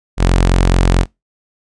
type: tone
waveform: sawtooth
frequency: 44.58 Hz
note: F1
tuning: 36 cents sharp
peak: -5 dBFS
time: 0.17-1.06 s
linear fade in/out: 50 ms
effects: noise-tail reverb RT60 0.2 s tail -26 dB re dry + resampled to 22050 Hz